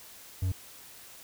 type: tone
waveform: triangle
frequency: 92.6 Hz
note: F#2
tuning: 2 cents sharp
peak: -24 dBFS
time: 0.42-0.52 s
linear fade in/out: 5 ms
effects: white hiss -50 dBFS RMS until 1.23 s